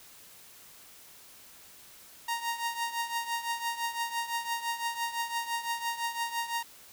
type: tone with tremolo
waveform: sawtooth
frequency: 932.3 Hz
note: A#5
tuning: in tune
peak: -24 dBFS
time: 2.28-6.63 s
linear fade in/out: 5 ms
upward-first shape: triangle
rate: 5.9 Hz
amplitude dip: 80%
effects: white hiss -53 dBFS RMS until 6.92 s